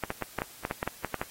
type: clicks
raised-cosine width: 0.5 ms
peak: -15 dBFS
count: 12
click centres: 0.037 / 0.104 / 0.223 / 0.387 / 0.419 / 0.651 / 0.711 / 0.829 / 0.876 / 1.047 / 1.143 / 1.215 s
effects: white hiss -50 dBFS RMS until 1.3 s + AAC 48 kbps